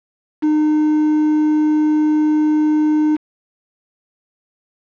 triangle tone with quantisation, 305.2 Hz, D#4, 33 cents flat, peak -10 dBFS, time 0.42-3.17 s, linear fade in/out 20 ms, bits 5, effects low-pass 2000 Hz 12 dB/octave

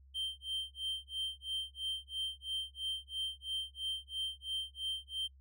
triangle tone with tremolo, 3136 Hz, G7, in tune, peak -32 dBFS, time 0.14-5.28 s, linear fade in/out 20 ms, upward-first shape sine, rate 3 Hz, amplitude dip 100%, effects noise-tail reverb RT60 0.1 s tail -26 dB re dry + added 67 Hz sine -57 dBFS peak until 5.4 s

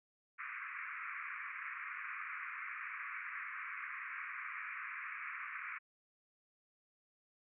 white band-pass noise, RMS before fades -45 dBFS, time 0.38-5.79 s, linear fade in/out 20 ms, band 1100 to 2400 Hz, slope 96 dB/octave, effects none

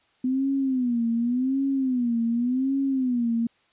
sine tone with vibrato, 251.2 Hz, B3, 30 cents sharp, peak -21 dBFS, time 0.24-3.47 s, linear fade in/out 5 ms, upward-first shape sine, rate 0.88 Hz, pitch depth 150 cents each way, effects white hiss -64 dBFS RMS until 3.72 s + resampled to 8000 Hz

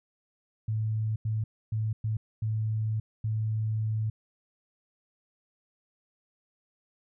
sine tone bursts at uneven times, 109.3 Hz, A2, 11 cents flat, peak -26 dBFS, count 6, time 0.68-1.16 / 1.25-1.44 / 1.72-1.93 / 2.04-2.17 / 2.42-3 / 3.24-4.1 s, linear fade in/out 5 ms, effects none

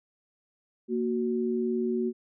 sine tone pair together, 233.1 / 370.3 Hz, A#3 / F#4, 0 / +1 cents, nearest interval minor sixth, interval 801 cents, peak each -28 dBFS, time 0.88-2.13 s, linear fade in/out 50 ms, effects none

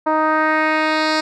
10% pulse tone with low-pass filter sweep, 311.6 Hz, D#4, 3 cents sharp, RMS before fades -17 dBFS, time 0.06-1.21 s, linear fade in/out 10 ms, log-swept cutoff 960 to 5200 Hz, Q 1.8, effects none

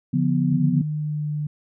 sine chord, B diminished, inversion first, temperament equal with one note detuned, 143.73 / 174.61 / 246.9 Hz, D3 / F3 / B3, -37 / 0 / 0 cents, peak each -22 dBFS, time 0.13-0.82 s, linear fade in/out 10 ms
sine tone with pitch glide, 151.7 to 149.44 Hz, D#3 to D3, -44 to +30 cents, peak -23 dBFS, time 0.52-1.47 s, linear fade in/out 5 ms, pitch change -26 cents, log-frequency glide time 0.9-1.32 s
effects none

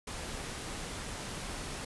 pink noise, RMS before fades -40 dBFS, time 0.07-1.85 s, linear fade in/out 5 ms, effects resampled to 24000 Hz

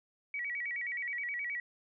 sine tone with vibrato, 2093 Hz, C7, in tune, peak -34 dBFS, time 0.34-1.6 s, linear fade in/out 2 ms, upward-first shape square, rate 9.5 Hz, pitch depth 140 cents each way, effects none

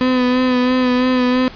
35% pulse tone with vibrato, 252.3 Hz, B3, 37 cents sharp, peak -11 dBFS, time 0.01-1.48 s, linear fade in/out 0 ms, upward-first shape sine, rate 3 Hz, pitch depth 26 cents each way, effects pink hiss -37 dBFS RMS until 1.55 s + resampled to 11025 Hz

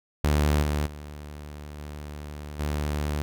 sawtooth tone with level steps, 74.1 Hz, D2, 16 cents sharp, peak -16 / -20 / -34 / -32 / -22 dBFS, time 0.24-3.22 s, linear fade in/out 0 ms, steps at 0.62 / 0.86 / 1.78 / 2.59 s, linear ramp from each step 10 ms, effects none

